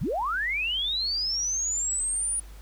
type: linear sweep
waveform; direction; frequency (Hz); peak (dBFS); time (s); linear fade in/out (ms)
sine; up; 93.8 to 9700; -25; 0.01-2.4; 5
effects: added 50 Hz sine -42 dBFS peak until 2.61 s + pink hiss -54 dBFS RMS until 2.61 s